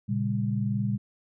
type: chord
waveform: sine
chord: G diminished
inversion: first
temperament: equal with one note detuned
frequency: 116.54 / 138.59 / 200.6 Hz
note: Bb2 / Db3 / G3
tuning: 0 / 0 / +40 cents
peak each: -28 / -32 / -28 dBFS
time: 0.08-0.98 s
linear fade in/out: 20 ms
effects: none